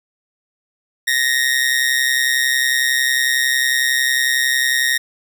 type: tone with amplitude modulation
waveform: sawtooth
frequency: 1860 Hz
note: A#6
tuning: 4 cents flat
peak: -8 dBFS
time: 1.07-4.98 s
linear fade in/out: 10 ms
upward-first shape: sine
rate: 131 Hz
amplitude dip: 70%
effects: none